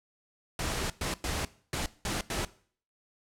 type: noise bursts at uneven times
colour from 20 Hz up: pink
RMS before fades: -32 dBFS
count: 6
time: 0.59-0.9 / 1.01-1.14 / 1.24-1.45 / 1.73-1.86 / 2.05-2.21 / 2.3-2.45 s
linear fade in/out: 2 ms
effects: noise-tail reverb RT60 0.5 s tail -19 dB re dry + low-pass 10000 Hz 12 dB/octave